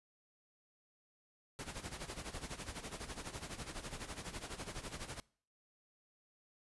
pink noise with tremolo, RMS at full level -43 dBFS, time 1.59-5.2 s, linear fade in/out 0 ms, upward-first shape sine, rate 12 Hz, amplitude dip 75%, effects noise-tail reverb RT60 0.5 s tail -24 dB re dry + resampled to 24000 Hz

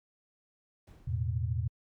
brown noise with exponential decay, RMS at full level -49 dBFS, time 0.87-1.7 s, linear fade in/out 5 ms, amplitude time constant 180 ms
sine chord, E suspended fourth, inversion none, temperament equal with one note detuned, 83.41 / 110 / 123.47 Hz, E2 / A2 / B2, +21 / 0 / 0 cents, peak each -33 / -33 / -34 dBFS, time 1.07-1.68 s, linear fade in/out 10 ms
effects none

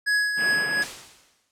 square tone with tremolo, 1675 Hz, G#6, 14 cents sharp, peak -19 dBFS, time 0.06-0.84 s, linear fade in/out 20 ms, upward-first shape triangle, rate 2.8 Hz, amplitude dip 55%
pink band-pass noise, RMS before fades -35 dBFS, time 0.36-0.86 s, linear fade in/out 50 ms, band 140 to 3000 Hz, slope 48 dB/octave
white noise with exponential decay, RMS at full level -31 dBFS, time 0.82-1.51 s, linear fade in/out 1 ms, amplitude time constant 150 ms
effects low-pass 8000 Hz 12 dB/octave

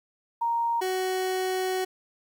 sine / 30% pulse tone pair in turn, 932.3 / 373.2 Hz, A#5 / F#4, 0 / +15 cents, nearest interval octave + major third, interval 1585 cents, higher first, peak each -23 dBFS, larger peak neither, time 0.41-0.81 / 0.81-1.85 s, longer second, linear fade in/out 10 ms, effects 10-bit

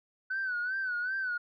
sine tone with vibrato, 1502 Hz, F#6, 26 cents sharp, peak -29 dBFS, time 0.3-1.38 s, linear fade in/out 10 ms, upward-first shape sine, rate 2.6 Hz, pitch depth 85 cents each way, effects tanh soft clip ceiling -26 dBFS

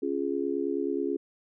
sine chord, Db major, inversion none, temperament just, 277.2 / 346.5 / 415.8 Hz, Db4 / F4 / Ab4, 0 / -14 / +2 cents, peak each -31 dBFS, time 0.02-1.17 s, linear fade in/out 10 ms, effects none

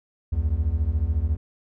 triangle beating tone pair, 68.7 / 82.7 Hz, C#2 / E2, -15 / +6 cents, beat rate 14 Hz, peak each -22 / -21 dBFS, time 0.32-1.37 s, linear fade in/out 10 ms, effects none

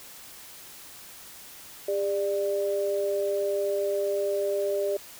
sine tone pair together, 402 / 594 Hz, G4 / D5, +44 / +20 cents, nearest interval perfect fifth, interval 676 cents, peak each -27 dBFS, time 1.88-4.97 s, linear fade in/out 5 ms, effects white hiss -46 dBFS RMS until 5.19 s

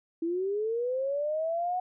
sine linear sweep, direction up, 324.3 to 738 Hz, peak -27 dBFS, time 0.22-1.8 s, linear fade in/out 5 ms, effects none

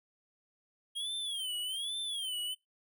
square tone with vibrato, 3225 Hz, G7, 48 cents sharp, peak -35 dBFS, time 0.95-2.55 s, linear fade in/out 20 ms, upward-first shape sine, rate 1.2 Hz, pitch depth 170 cents each way, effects noise-tail reverb RT60 0.2 s tail -23 dB re dry

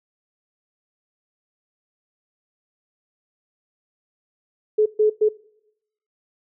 sine tone bursts at uneven times, 427.4 Hz, G#4, 50 cents sharp, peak -13 dBFS, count 3, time 4.78-4.86 / 4.99-5.1 / 5.21-5.29 s, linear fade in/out 10 ms, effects noise-tail reverb RT60 0.8 s tail -22 dB re dry

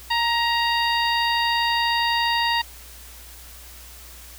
harmonic tone with a mistuned harmonic, 932.3 Hz, A#5, in tune, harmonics 1 / 2 / 3 / 4 / 5, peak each -22 / -25 / -27 / -28 / -29 dBFS, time 0.1-2.62 s, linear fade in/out 10 ms, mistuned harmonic 2, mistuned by +23 cents, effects added 60 Hz sine -44 dBFS peak until 4.38 s + white hiss -44 dBFS RMS until 4.38 s

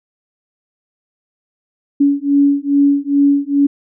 sine beating tone pair, 281.6 / 284 Hz, C#4 / C#4, +27 / +42 cents, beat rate 2.4 Hz, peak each -13 dBFS, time 2-3.67 s, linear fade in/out 10 ms, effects none

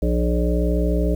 harmonic tone with a mistuned harmonic, 60.2 Hz, B1, 44 cents flat, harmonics 1 / 3 / 5 / 7 / 9 / 10, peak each -19 / -24 / -26 / -27 / -29 / -29 dBFS, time 0.02-1.15 s, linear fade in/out 5 ms, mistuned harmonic 3, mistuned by -71 cents, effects 8-bit

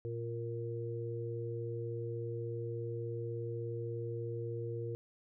harmonic tone, 116.54 Hz, A#2, in tune, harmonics 1 / 3 / 4, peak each -39 / -44 / -41 dBFS, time 0.05-4.95 s, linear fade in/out 0 ms, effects none

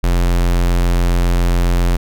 square tone, 43.65 Hz, F1, in tune, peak -12 dBFS, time 0.03-1.97 s, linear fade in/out 10 ms, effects none

